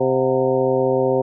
harmonic tone with a mistuned harmonic, 130.81 Hz, C3, in tune, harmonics 1 / 2 / 3 / 4 / 5 / 6 / 7, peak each -27 / -25 / -19 / -19 / -29 / -28 / -29 dBFS, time 0-1.22 s, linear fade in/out 10 ms, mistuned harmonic 6, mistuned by -100 cents, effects none

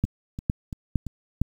two click trains, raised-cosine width 5 ms, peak -20 / -9 dBFS, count 4 / 4, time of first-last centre 0.05-1.067 / 0.04-1.416 s, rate 2.95 / 2.18 Hz, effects 8-bit

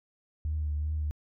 sine tone with vibrato, 75.7 Hz, D#2, 47 cents flat, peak -27 dBFS, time 0.45-1.11 s, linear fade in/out 0 ms, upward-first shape triangle, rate 2.6 Hz, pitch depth 41 cents each way, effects tanh soft clip ceiling -23 dBFS

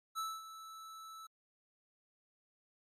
square tone with ADSR envelope, 1313 Hz, E6, 7 cents flat, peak -36 dBFS, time 0.15-1.27 s, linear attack 34 ms, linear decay 230 ms, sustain -13 dB, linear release 8 ms, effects MP3 64 kbps

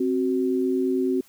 sine tone pair together, 263.3 / 372.4 Hz, C4 / F#4, +11 / +11 cents, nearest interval tritone, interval 600 cents, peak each -23 dBFS, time 0-1.21 s, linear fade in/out 5 ms, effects white hiss -56 dBFS RMS until 1.28 s

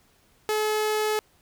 sawtooth tone, 428.2 Hz, A4, 47 cents flat, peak -19 dBFS, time 0.49-1.19 s, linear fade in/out 0 ms, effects pink hiss -62 dBFS RMS until 1.41 s

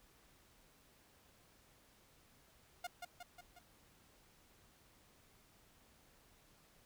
sawtooth tone with echo, 711 Hz, F5, 31 cents sharp, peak -37 dBFS, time 2.84-2.87 s, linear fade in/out 5 ms, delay 180 ms, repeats 4, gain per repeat -4 dB, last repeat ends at 3.59 s, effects pink hiss -68 dBFS RMS until 6.85 s

